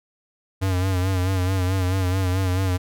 square tone with vibrato, 93.1 Hz, F#2, 11 cents sharp, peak -20 dBFS, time 0.61-2.78 s, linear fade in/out 20 ms, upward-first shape sine, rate 4.6 Hz, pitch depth 59 cents each way, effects none

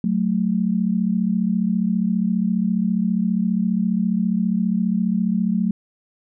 sine tone pair together, 185.4 / 220.2 Hz, F#3 / A3, +4 / +2 cents, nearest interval minor third, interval 298 cents, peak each -20 dBFS, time 0.04-5.71 s, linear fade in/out 2 ms, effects none

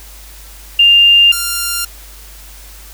sine / 5% pulse tone pair in turn, 2800 / 1393.1 Hz, F7 / F6, +4 / -5 cents, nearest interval octave, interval 1209 cents, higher first, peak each -4 dBFS, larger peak neither, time 0.79-1.32 / 1.32-1.85 s, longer neither, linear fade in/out 5 ms, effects added 50 Hz sine -35 dBFS peak until 2.93 s + white hiss -38 dBFS RMS until 2.93 s

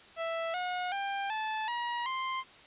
sawtooth tone with pitch steps, 660 / 723.9 / 794 / 870.9 / 955.2 / 1047.7 Hz, E5 / F#5 / G5 / A5 / A#5 / C6, +2 / -38 / +22 / -18 / +42 / +2 cents, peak -28 dBFS, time 0.16-2.44 s, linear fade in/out 50 ms, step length 380 ms, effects white hiss -54 dBFS RMS until 2.66 s + resampled to 8000 Hz

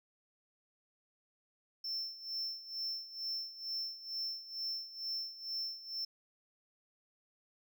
triangle tone with tremolo, 5350 Hz, E8, 25 cents sharp, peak -34 dBFS, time 1.84-6.05 s, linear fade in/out 5 ms, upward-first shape sine, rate 2.2 Hz, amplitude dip 80%, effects none

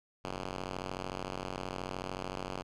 5% pulse ring-modulated tone, 93.3 Hz, F#2, 15 cents sharp, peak -23 dBFS, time 0.24-2.63 s, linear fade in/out 10 ms, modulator 66.2 Hz, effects low-pass 6000 Hz 12 dB/octave

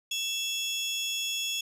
30% pulse tone pair together, 2667 / 3360 Hz, E7 / G#7, +20 / +19 cents, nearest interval major third, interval 399 cents, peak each -32 / -28 dBFS, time 0.11-1.61 s, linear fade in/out 5 ms, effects resampled to 32000 Hz

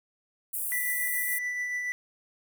pink high-pass noise, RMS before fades -32 dBFS, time 0.53-1.39 s, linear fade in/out 10 ms, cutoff 9100 Hz, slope 48 dB/octave
triangle tone with tremolo, 1976 Hz, B6, in tune, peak -26 dBFS, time 0.72-1.92 s, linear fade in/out 0 ms, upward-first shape triangle, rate 7 Hz, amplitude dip 35%
effects none

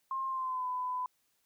sine tone with pitch glide, 1063 to 1003.3 Hz, C6 to B5, +27 to +27 cents, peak -32 dBFS, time 0.11-1.06 s, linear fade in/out 2 ms, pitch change -100 cents, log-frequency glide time 0.27-0.67 s, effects white hiss -75 dBFS RMS until 1.45 s

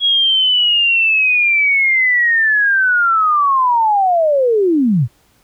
sine linear sweep, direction down, 3326 to 102.4 Hz, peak -10 dBFS, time 0-5.08 s, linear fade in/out 50 ms, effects pink hiss -55 dBFS RMS until 5.43 s

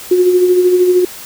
sine tone with tremolo, 361.5 Hz, F#4, 40 cents flat, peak -5 dBFS, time 0.11-1.05 s, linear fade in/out 5 ms, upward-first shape sine, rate 13 Hz, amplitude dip 45%, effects white hiss -31 dBFS RMS until 1.25 s

